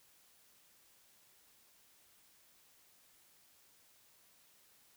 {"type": "silence", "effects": ["white hiss -67 dBFS RMS until 4.96 s"]}